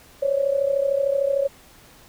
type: tone with amplitude modulation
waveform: sine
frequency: 554.4 Hz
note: C#5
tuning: in tune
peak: -15 dBFS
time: 0.22-1.48 s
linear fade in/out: 10 ms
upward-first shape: sine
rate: 33.3 Hz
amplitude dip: 75%
effects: pink hiss -50 dBFS RMS until 2.08 s